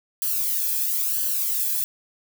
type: noise with flanger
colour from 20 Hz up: violet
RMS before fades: -24 dBFS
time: 0.22-1.84 s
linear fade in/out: 0 ms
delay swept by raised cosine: 0.66 to 1.21 ms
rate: 1 Hz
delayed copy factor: +0.75
effects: none